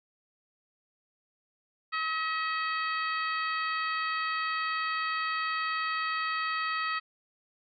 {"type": "harmonic tone", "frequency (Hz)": 639, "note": "D#5", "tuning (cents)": 46, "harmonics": [2, 3, 4, 5, 6, 7], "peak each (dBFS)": [-31, -34, -38, -44, -44, -42], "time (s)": [1.92, 7], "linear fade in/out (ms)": 20, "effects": []}